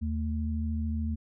sine tone pair together, 78.8 / 222.9 Hz, D#2 / A3, +23 / +23 cents, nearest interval octave + tritone, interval 1800 cents, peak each -29 / -33 dBFS, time 0.01-1.16 s, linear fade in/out 20 ms, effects none

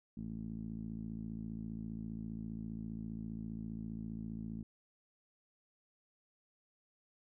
10% pulse tone with low-pass filter, 55 Hz, A1, in tune, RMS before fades -43 dBFS, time 0.17-4.63 s, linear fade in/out 5 ms, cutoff 220 Hz, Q 3.4, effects none

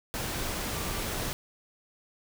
sine tone in noise, 1174 Hz, D6, 1 cent flat, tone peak -44 dBFS, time 0.72-1.01 s, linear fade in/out 0 ms, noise pink, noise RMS -33 dBFS, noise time 0.14-1.33 s, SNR -14 dB, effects none

